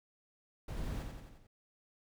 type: noise with echo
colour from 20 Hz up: brown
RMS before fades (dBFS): -40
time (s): 0.68-1.03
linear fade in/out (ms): 5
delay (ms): 88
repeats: 5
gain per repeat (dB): -4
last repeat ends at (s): 1.47
effects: none